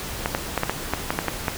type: clicks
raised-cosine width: 0.5 ms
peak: -6 dBFS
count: 10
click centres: 0.259 / 0.349 / 0.577 / 0.634 / 0.696 / 0.936 / 1.105 / 1.189 / 1.283 / 1.482 s
effects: pink hiss -32 dBFS RMS until 1.57 s